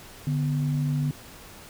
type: tone pair together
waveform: sine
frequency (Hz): 146.93 / 246.9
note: D3 / B3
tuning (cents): +1 / 0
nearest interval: major sixth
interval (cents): 899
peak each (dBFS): -23 / -31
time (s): 0.27-1.11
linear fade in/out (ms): 2
effects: pink hiss -46 dBFS RMS until 1.69 s